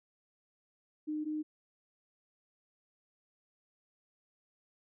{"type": "tone pair in turn", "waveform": "sine", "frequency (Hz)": [304.9, 306.3], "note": ["D#4", "D#4"], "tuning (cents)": [-35, -27], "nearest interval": "unison", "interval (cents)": 8, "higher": "second", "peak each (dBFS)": [-33, -33], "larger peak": "neither", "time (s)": [[1.07, 1.25], [1.25, 1.43]], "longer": "neither", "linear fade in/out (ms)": 20, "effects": []}